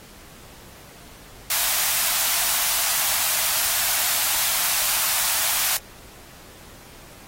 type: high-pass noise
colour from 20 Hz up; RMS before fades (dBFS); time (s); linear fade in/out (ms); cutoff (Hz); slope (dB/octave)
white; -22; 1.5-5.77; 2; 620; 96
effects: pink hiss -46 dBFS RMS until 7.27 s + AAC 48 kbps